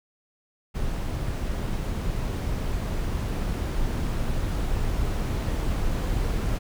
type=noise with level ramp; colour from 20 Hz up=brown; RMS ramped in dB=-28 to -25 dBFS; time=0.74-6.59 s; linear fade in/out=20 ms; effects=none